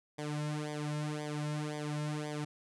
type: tone with flanger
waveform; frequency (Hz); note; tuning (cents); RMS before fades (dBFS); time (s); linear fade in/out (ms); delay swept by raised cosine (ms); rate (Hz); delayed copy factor
sawtooth; 150; D3; +37; -37; 0.18-2.45; 10; 0.73 to 2.63; 1.9; -0.95
effects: resampled to 24000 Hz